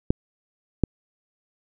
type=clicks; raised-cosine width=3 ms; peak=-5 dBFS; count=2; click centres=0.105 / 0.837 s; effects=none